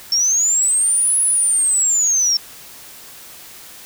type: linear two-way sweep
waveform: sine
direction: up then down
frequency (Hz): 5400 to 10390 to 5400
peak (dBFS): -13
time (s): 0.12-2.37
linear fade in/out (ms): 2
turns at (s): 1.19
effects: white hiss -39 dBFS RMS until 3.85 s